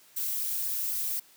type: noise with flanger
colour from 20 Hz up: violet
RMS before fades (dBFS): -31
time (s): 0.16-1.2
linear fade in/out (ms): 10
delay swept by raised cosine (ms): 0.27 to 3.87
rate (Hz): 3.9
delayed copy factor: -0.55
effects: white hiss -58 dBFS RMS until 1.36 s + high-pass 150 Hz 12 dB/octave